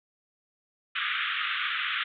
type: band-pass noise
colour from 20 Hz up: pink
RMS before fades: -30 dBFS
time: 0.95-2.04 s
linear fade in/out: 10 ms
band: 1200 to 3600 Hz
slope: 96 dB/octave
effects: none